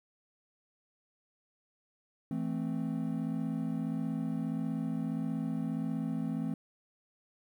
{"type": "chord", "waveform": "triangle", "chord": "A minor", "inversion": "second", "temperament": "equal", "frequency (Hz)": [164.81, 220, 261.6], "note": ["E3", "A3", "C4"], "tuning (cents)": [0, 0, 0], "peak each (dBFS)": -34, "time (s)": [2.31, 6.54], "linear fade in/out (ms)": 2, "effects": ["11-bit"]}